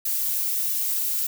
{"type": "noise with flanger", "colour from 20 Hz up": "violet", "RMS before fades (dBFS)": -25, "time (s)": [0.05, 1.27], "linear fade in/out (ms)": 5, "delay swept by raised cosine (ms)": [1.7, 6.8], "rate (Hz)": 1.5, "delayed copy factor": 0.8, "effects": []}